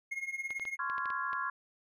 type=tone with tremolo; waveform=triangle; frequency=2151 Hz; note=C7; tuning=47 cents sharp; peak=-30 dBFS; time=0.11-0.77 s; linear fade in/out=10 ms; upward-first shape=triangle; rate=18 Hz; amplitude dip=90%
type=clicks; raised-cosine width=0.3 ms; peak=-30 dBFS; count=8; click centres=0.506 / 0.597 / 0.653 / 0.899 / 0.981 / 1.057 / 1.103 / 1.331 s
type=chord; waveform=sine; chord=Db major seventh; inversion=third; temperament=just; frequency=1039.4 / 1108.7 / 1385.9 / 1663.1 Hz; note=C6 / Db6 / F6 / Ab6; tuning=-12 / 0 / -14 / +2 cents; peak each=-38 dBFS; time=0.79-1.5 s; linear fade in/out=5 ms
effects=none